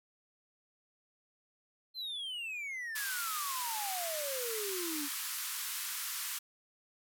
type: exponential sweep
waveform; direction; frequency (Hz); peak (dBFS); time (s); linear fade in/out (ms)
triangle; down; 4186 to 277.2; -36; 1.94-5.09; 50
type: band-pass noise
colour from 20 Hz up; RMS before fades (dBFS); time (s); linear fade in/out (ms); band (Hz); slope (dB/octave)
white; -39; 2.95-6.39; 10; 1000 to 16000; 48
effects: none